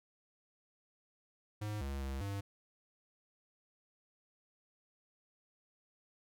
square tone with pitch steps, 105.5 / 68.9 / 67.5 / 99.6 Hz, G#2 / C#2 / C#2 / G2, +28 / -10 / -45 / +28 cents, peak -38 dBFS, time 1.61-2.41 s, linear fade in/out 10 ms, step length 200 ms, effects none

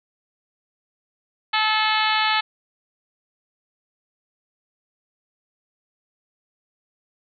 harmonic tone, 433.3 Hz, A4, 27 cents flat, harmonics 2 / 3 / 4 / 5 / 6 / 7 / 8 / 9 / 10, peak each -23 / -25 / -26 / -27 / -28 / -28 / -29 / -30 / -30 dBFS, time 1.53-2.41 s, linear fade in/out 10 ms, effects none

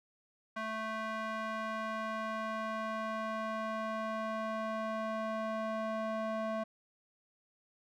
square tone with band-pass filter sweep, 220 Hz, A3, in tune, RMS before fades -37 dBFS, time 0.56-6.64 s, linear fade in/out 10 ms, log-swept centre 1300 to 780 Hz, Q 1.5, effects none

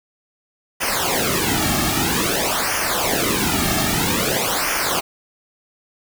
pink noise with flanger, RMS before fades -20 dBFS, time 0.8-5.01 s, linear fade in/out 20 ms, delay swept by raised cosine 0.25 to 2.05 ms, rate 0.51 Hz, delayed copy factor -0.85, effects none

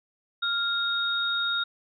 sine tone pair together, 1396.9 / 3729 Hz, F6 / A#7, 0 / 0 cents, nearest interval octave + perfect fourth, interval 1700 cents, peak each -27 dBFS, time 0.42-1.64 s, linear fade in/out 10 ms, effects none

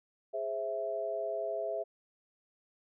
sine chord, Ab augmented, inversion none, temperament equal with one note detuned, 415.3 / 526.3 / 659.3 Hz, Ab4 / C5 / E5, 0 / +10 / 0 cents, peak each -39 / -40 / -34 dBFS, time 0.33-1.84 s, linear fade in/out 20 ms, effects none

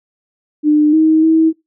sine tone with pitch steps, 300.6 / 315.9 / 321.3 Hz, D4 / D#4 / E4, +40 / +26 / -44 cents, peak -7 dBFS, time 0.63-1.53 s, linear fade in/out 50 ms, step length 300 ms, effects noise-tail reverb RT60 0.2 s tail -22 dB re dry

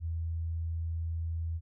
sine tone, 82.41 Hz, E2, in tune, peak -31 dBFS, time 0-1.61 s, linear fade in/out 50 ms, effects none

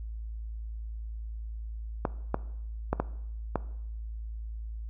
clicks, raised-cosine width 1 ms, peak -12 dBFS, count 5, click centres 2.052 / 2.344 / 2.93 / 3 / 3.557 s, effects noise-tail reverb RT60 0.8 s tail -18 dB re dry + added 55 Hz sine -35 dBFS peak until 4.89 s

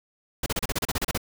pink noise bursts, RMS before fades -26 dBFS, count 12, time 0.43-1.177 s, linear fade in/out 5 ms, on 32 ms, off 33 ms, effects none

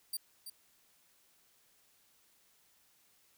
5% pulse tone with echo, 4699 Hz, D8, in tune, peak -28 dBFS, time 0.13-0.17 s, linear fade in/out 5 ms, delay 330 ms, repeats 1, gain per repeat -9 dB, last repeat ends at 0.5 s, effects white hiss -69 dBFS RMS until 3.37 s

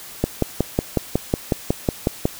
click train, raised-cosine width 2 ms, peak -3 dBFS, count 12, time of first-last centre 0.24-2.255 s, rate 5.46 Hz, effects white hiss -38 dBFS RMS until 2.39 s

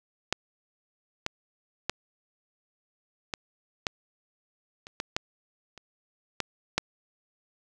clicks, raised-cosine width 0.2 ms, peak -7 / -11 / -9 / -13 / -9 / -26 / -13 / -9 / -28 / -10 / -6 dBFS, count 11, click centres 0.326 / 1.264 / 1.896 / 3.338 / 3.868 / 4.869 / 5.001 / 5.165 / 5.777 / 6.403 / 6.78 s, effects none

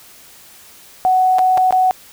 sine tone with dropouts, 744 Hz, F#5, 9 cents sharp, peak -10 dBFS, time 1.05-1.91 s, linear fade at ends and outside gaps 0 ms, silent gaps 1.385-1.391 / 1.574-1.578 / 1.708-1.725 s, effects white hiss -43 dBFS RMS until 2.12 s

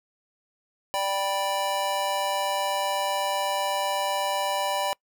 square chord, G major, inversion second, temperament just, 588 / 784 / 980 Hz, D5 / G5 / B5, +2 / 0 / -14 cents, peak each -30 dBFS, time 0.94-4.93 s, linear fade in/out 0 ms, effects noise-tail reverb RT60 0.1 s tail -26 dB re dry

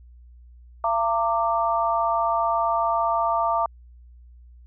sine tone cluster, 679 / 914 / 1176 Hz, F5 / A#5 / D6, -49 / -34 / +2 cents, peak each -24 dBFS, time 0.84-3.66 s, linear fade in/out 2 ms, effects added 60 Hz sine -45 dBFS peak until 4.66 s

